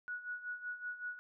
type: tone with tremolo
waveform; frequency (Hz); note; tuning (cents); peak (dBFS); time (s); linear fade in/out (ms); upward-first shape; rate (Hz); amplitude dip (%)
sine; 1465; F#6; -18; -37; 0.08-1.19; 0; sine; 5.3; 75
effects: none